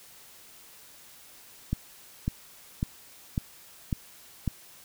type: click train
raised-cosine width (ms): 5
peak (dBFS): -14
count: 6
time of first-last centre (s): 1.73-4.477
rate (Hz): 1.82
effects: white hiss -52 dBFS RMS until 4.84 s